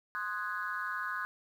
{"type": "chord", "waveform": "sine", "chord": "Ab dominant seventh", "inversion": "first", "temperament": "equal", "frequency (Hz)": [1046.5, 1244.5, 1480, 1661.2], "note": ["C6", "Eb6", "Gb6", "Ab6"], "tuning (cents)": [0, 0, 0, 0], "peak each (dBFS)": [-40, -39, -37, -39], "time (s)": [0.15, 1.25], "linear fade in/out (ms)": 0, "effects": ["tanh soft clip ceiling -25 dBFS", "10-bit"]}